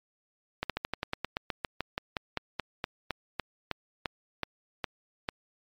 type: slowing click train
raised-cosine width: 0.3 ms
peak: -14 dBFS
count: 24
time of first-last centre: 0.63-5.289 s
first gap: 67 ms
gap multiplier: 1.09
effects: MP3 96 kbps